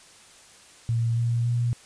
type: tone with pitch steps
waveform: sine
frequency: 115.9 / 117.79 / 119.71 Hz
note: A#2 / A#2 / A#2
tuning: -10 / +18 / +46 cents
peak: -21 dBFS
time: 0.89-1.73 s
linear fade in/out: 0 ms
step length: 280 ms
effects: white hiss -51 dBFS RMS until 1.85 s + resampled to 22050 Hz